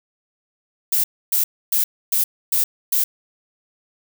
violet noise bursts, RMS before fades -18 dBFS, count 6, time 0.92-3.04 s, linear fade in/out 5 ms, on 120 ms, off 280 ms, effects none

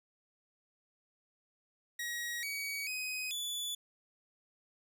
sawtooth tone with pitch steps, 1900 / 2261 / 2512 / 3458 Hz, A#6 / C#7 / D#7 / A7, +33 / +34 / +16 / -31 cents, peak -33 dBFS, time 1.99-3.75 s, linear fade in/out 5 ms, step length 440 ms, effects none

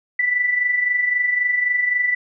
sine tone with amplitude modulation, 1975.5 Hz, B6, in tune, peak -14 dBFS, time 0.19-2.15 s, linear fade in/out 5 ms, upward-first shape sine, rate 23.8 Hz, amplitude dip 55%, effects none

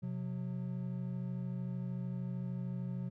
triangle tone pair together, 128.48 / 181.7 Hz, C3 / F#3, -31 / -31 cents, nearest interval tritone, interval 600 cents, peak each -37 / -37 dBFS, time 0.02-3.1 s, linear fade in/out 20 ms, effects none

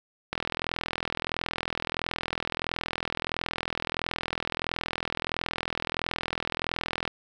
click train, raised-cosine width 0.3 ms, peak -12 dBFS, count 281, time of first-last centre 0.33-7.077 s, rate 41.5 Hz, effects none

